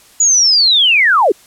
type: linear sweep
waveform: sine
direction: down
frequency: 6930 to 327.4 Hz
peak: -7 dBFS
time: 0.2-1.32 s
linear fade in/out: 5 ms
effects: white hiss -45 dBFS RMS until 1.46 s + low-pass 12000 Hz 12 dB/octave